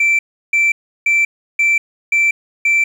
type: tone bursts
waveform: sine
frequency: 2338 Hz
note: D7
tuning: 8 cents flat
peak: -8 dBFS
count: 6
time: 0-2.84 s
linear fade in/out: 5 ms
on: 190 ms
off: 340 ms
effects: tanh soft clip ceiling -9 dBFS + 7-bit